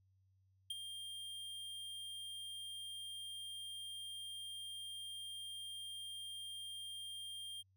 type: tone with ADSR envelope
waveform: square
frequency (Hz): 3200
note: G7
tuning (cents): +35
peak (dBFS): -38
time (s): 0.7-7.63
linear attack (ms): 6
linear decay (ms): 25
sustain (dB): -8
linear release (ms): 27
effects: added 95 Hz sine -70 dBFS peak until 7.76 s